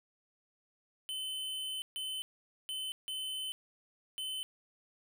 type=tone bursts at uneven times; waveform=square; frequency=3048 Hz; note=G7; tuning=49 cents flat; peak=-37 dBFS; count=5; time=1.09-1.82 / 1.96-2.22 / 2.69-2.92 / 3.08-3.52 / 4.18-4.43 s; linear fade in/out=0 ms; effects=none